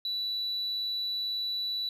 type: tone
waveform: sine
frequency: 3951 Hz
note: B7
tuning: in tune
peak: -28 dBFS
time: 0.05-1.89 s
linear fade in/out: 2 ms
effects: tanh soft clip ceiling -27 dBFS